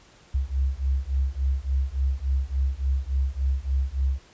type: beating tone pair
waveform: sine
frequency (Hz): 65.4 / 68.9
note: C2 / C#2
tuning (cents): 0 / -10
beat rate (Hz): 3.5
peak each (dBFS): -25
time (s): 0.34-4.19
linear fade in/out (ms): 10
effects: pink hiss -54 dBFS RMS until 4.33 s + resampled to 16000 Hz